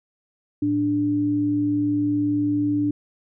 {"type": "tone pair together", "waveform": "sine", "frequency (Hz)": [112.98, 293.7], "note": ["A2", "D4"], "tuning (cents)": [46, 0], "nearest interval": "octave + perfect fourth", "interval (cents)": 1654, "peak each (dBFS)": [-29, -19], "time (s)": [0.62, 2.91], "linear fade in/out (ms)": 5, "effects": []}